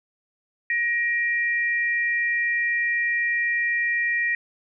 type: tone pair together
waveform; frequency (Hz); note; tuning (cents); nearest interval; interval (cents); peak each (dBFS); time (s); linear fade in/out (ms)
sine; 1888 / 2376; A#6 / D7; +22 / +20; major third; 398; -21 / -29; 0.7-4.35; 2
effects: none